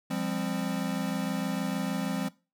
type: chord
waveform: square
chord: F suspended second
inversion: none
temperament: equal with one note detuned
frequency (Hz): 174.61 / 201 / 261.6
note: F3 / G3 / C4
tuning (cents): 0 / +44 / 0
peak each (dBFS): -34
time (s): 0.1-2.29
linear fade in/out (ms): 10
effects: noise-tail reverb RT60 0.3 s tail -20 dB re dry